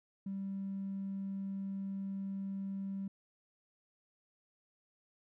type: tone with tanh clipping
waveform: triangle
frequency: 195.1 Hz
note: G3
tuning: 8 cents flat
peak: -36 dBFS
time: 0.26-3.08 s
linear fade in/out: 5 ms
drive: 1 dB
effects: none